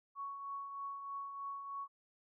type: tone with tremolo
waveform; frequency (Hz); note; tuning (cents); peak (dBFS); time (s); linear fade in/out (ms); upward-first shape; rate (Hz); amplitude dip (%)
sine; 1113; C#6; +7; -39; 0.15-1.88; 50; triangle; 3.2; 50
effects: none